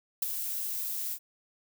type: noise with ADSR envelope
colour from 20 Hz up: violet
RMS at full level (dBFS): -26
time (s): 0.22-1.19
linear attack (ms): 5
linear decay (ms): 17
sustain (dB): -8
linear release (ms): 64
effects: none